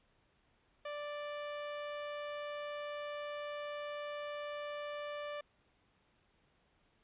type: tone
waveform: sawtooth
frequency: 587.3 Hz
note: D5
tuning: in tune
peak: -36 dBFS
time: 0.85-5.41 s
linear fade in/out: 5 ms
effects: pink hiss -73 dBFS RMS until 7.03 s + resampled to 8000 Hz

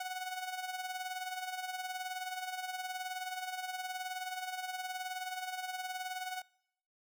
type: tone with tremolo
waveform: sawtooth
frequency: 740 Hz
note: F#5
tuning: in tune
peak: -32 dBFS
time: 0-6.42 s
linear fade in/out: 5 ms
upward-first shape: sine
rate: 19 Hz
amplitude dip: 60%
effects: noise-tail reverb RT60 0.8 s tail -24 dB re dry

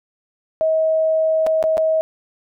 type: tone with dropouts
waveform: sine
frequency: 637 Hz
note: D#5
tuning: 41 cents sharp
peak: -14 dBFS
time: 0.61-2.01 s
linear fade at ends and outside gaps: 0 ms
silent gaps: 1.465-1.469 / 1.627-1.639 / 1.771-1.779 s
effects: none

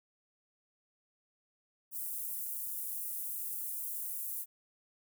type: high-pass noise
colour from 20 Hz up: pink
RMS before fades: -39 dBFS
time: 1.91-4.46 s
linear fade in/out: 50 ms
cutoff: 11000 Hz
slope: 24 dB/octave
effects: none

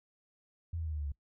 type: tone with pitch steps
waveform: sine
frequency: 84 / 81.14 / 78.37 / 75.71 / 73.13 / 70.64 Hz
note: E2 / E2 / D#2 / D#2 / D2 / C#2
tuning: +33 / -27 / +13 / -47 / -7 / +33 cents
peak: -34 dBFS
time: 0.73-1.12 s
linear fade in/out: 5 ms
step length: 65 ms
effects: noise-tail reverb RT60 0.1 s tail -22 dB re dry

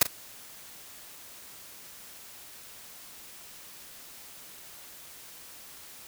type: noise with echo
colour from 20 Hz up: white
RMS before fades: -18 dBFS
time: 0.01-0.03 s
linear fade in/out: 5 ms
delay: 40 ms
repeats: 1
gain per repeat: -13 dB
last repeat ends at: 0.07 s
effects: white hiss -48 dBFS RMS until 6.07 s

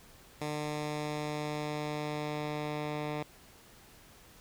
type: tone with low-pass filter sweep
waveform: 10% pulse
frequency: 150 Hz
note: D3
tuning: 37 cents sharp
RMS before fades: -36 dBFS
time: 0.41-3.23 s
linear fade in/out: 5 ms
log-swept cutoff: 9100 to 3300 Hz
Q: 0.82
effects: pink hiss -57 dBFS RMS until 4.4 s

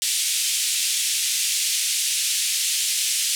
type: band-pass noise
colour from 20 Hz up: white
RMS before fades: -23 dBFS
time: 0.02-3.35 s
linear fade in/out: 0 ms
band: 2500 to 10000 Hz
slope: 24 dB/octave
effects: none

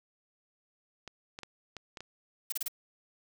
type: clicks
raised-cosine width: 0.2 ms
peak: -25 dBFS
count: 6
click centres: 1.077 / 1.389 / 1.433 / 1.767 / 1.972 / 2.006 s
type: noise bursts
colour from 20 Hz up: blue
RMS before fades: -33 dBFS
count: 4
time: 2.5-2.682 s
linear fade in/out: 5 ms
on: 23 ms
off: 30 ms
effects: none

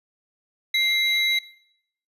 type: tone pair together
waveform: triangle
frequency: 2100 / 3904 Hz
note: C7 / B7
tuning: +6 / -21 cents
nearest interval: major seventh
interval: 1073 cents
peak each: -20 dBFS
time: 0.74-1.39 s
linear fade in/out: 5 ms
effects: noise-tail reverb RT60 0.7 s tail -19 dB re dry + resampled to 32000 Hz

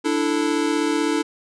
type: chord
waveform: square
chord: D suspended second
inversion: none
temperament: equal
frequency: 293.7 / 329.6 / 440 Hz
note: D4 / E4 / A4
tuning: 0 / 0 / 0 cents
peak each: -23 / -24 / -26 dBFS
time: 0.04-1.23 s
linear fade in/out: 20 ms
effects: resampled to 22050 Hz

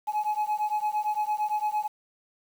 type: beating tone pair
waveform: sine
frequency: 842 / 850.8 Hz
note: G#5 / G#5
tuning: +24 / +42 cents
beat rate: 8.8 Hz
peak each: -26 dBFS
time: 0.07-1.88 s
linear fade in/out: 20 ms
effects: tanh soft clip ceiling -22 dBFS + 8-bit

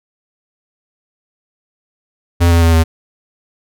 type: tone with pitch steps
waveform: square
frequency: 85.8 / 84.33 / 82.88 / 81.45 Hz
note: F2 / E2 / E2 / E2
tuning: -30 / +40 / +10 / -20 cents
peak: -8 dBFS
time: 2.4-2.84 s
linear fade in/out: 20 ms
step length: 110 ms
effects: none

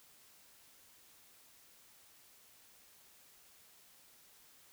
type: silence
effects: white hiss -63 dBFS RMS until 4.72 s

